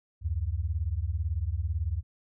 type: beating tone pair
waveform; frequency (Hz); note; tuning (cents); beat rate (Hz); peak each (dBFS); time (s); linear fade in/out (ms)
sine; 71.9 / 89.9; D2 / F#2; -36 / -49; 18; -30; 0.21-2.03; 50
effects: none